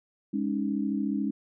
sine chord, Ab suspended fourth, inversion none, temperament equal with one note detuned, 206.1 / 277.2 / 311.1 Hz, Ab3 / Db4 / Eb4, -13 / 0 / 0 cents, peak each -29 / -30 / -33 dBFS, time 0.33-1.31 s, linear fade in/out 10 ms, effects none

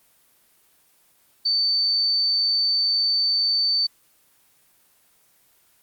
sine tone, 4551 Hz, C#8, 45 cents sharp, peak -18 dBFS, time 1.45-3.87 s, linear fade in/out 10 ms, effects white hiss -60 dBFS RMS until 5.82 s + Opus 24 kbps

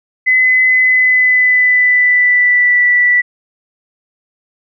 sine tone with pitch glide, 2024 to 1964.1 Hz, B6 to B6, +42 to -10 cents, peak -7 dBFS, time 0.26-3.22 s, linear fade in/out 20 ms, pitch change -52 cents, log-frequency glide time 0.76-2.84 s, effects none

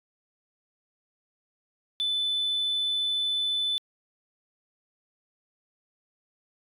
sine tone, 3506 Hz, A7, 7 cents flat, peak -23 dBFS, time 2-3.78 s, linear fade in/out 0 ms, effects tanh soft clip ceiling -22 dBFS

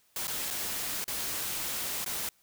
white noise with dropouts, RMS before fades -34 dBFS, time 0.16-2.29 s, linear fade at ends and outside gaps 2 ms, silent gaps 0.272-0.279 / 0.504-0.508 / 1.042-1.079 / 2.045-2.061 s, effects white hiss -67 dBFS RMS until 2.42 s

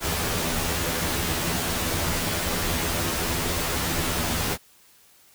pink noise with comb filter, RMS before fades -26 dBFS, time 0-4.58 s, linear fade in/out 50 ms, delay 12 ms, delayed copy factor +0.75, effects white hiss -56 dBFS RMS until 5.34 s

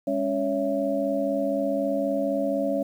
sine tone cluster, 203.6 / 278.8 / 560 / 664 Hz, G#3 / C#4 / C#5 / E5, -34 / +10 / +18 / +12 cents, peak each -32 / -27 / -26 / -30 dBFS, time 0.07-2.83 s, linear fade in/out 5 ms, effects 9-bit

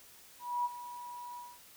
sine tone with ADSR envelope, 971 Hz, B5, 30 cents flat, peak -28 dBFS, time 0.39-1.6 s, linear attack 260 ms, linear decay 30 ms, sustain -14 dB, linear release 230 ms, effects white hiss -57 dBFS RMS until 1.76 s

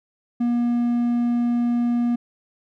triangle tone, 239.1 Hz, A#3, 44 cents sharp, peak -16 dBFS, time 0.4-2.16 s, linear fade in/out 10 ms, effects none

